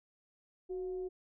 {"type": "tone with frequency modulation", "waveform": "sine", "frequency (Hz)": 370, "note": "F#4", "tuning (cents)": 0, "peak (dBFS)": -36, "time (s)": [0.69, 1.09], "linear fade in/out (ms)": 20, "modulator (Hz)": 339, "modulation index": 0.21, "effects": []}